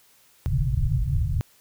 white low-pass noise, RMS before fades -23 dBFS, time 0.46-1.41 s, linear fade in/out 0 ms, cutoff 150 Hz, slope 96 dB/octave, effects white hiss -58 dBFS RMS until 1.6 s

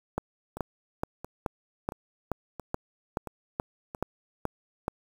two click trains, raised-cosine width 1 ms, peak -23 / -14 dBFS, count 6 / 12, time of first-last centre 0.57-3.948 / 0.18-4.881 s, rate 1.48 / 2.34 Hz, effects 7-bit

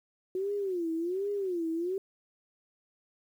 sine tone with vibrato, 364.2 Hz, F#4, 27 cents flat, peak -29 dBFS, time 0.35-1.98 s, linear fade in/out 2 ms, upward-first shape sine, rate 1.3 Hz, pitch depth 200 cents each way, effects 10-bit

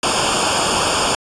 pink noise with comb filter, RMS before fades -17 dBFS, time 0.03-1.15 s, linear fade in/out 2 ms, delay 0.5 ms, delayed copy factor -0.9, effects resampled to 22050 Hz

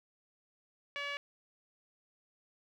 5% pulse tone with low-pass filter, 570 Hz, C#5, 48 cents sharp, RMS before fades -39 dBFS, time 0.96-1.17 s, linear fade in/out 0 ms, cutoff 2400 Hz, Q 2, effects 11-bit

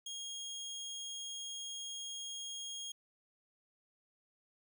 25% pulse tone, 3265 Hz, G#7, 30 cents flat, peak -38 dBFS, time 0.06-2.92 s, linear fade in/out 5 ms, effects none

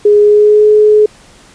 sine tone with pitch glide, 415.3 to 424.3 Hz, G#4 to G#4, 0 to +37 cents, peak -3 dBFS, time 0.05-1.06 s, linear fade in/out 5 ms, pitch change +37 cents, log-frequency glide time 0.2-0.68 s, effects pink hiss -41 dBFS RMS until 1.54 s + resampled to 22050 Hz

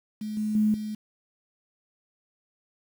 sine tone with level steps, 213.6 Hz, G#3, 49 cents sharp, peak -30 / -25 / -19 / -30 dBFS, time 0.21-0.95 s, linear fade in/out 5 ms, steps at 0.37 / 0.55 / 0.74 s, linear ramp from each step 2 ms, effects 8-bit

